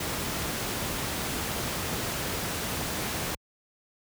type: noise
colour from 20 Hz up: pink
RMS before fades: -31 dBFS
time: 0-3.35 s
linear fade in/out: 5 ms
effects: high-pass 60 Hz 12 dB/octave